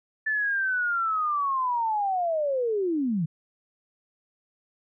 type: linear sweep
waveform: sine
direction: down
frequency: 1760 to 148 Hz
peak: -23 dBFS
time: 0.26-3.26 s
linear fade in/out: 10 ms
effects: none